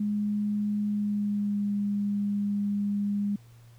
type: tone with pitch glide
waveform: sine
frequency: 207.7 to 203.5 Hz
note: G#3 to G#3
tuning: 0 to -35 cents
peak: -25 dBFS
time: 0-3.36 s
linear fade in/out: 5 ms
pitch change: -35 cents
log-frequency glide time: 0.85-1.73 s
effects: added 117 Hz sine -50 dBFS peak until 3.78 s + pink hiss -62 dBFS RMS until 3.78 s